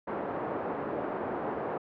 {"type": "band-pass noise", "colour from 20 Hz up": "pink", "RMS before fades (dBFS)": -34, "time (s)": [0.07, 1.78], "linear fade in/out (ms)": 10, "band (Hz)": [300, 970], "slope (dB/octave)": 12, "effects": ["low-pass 2000 Hz 12 dB/octave"]}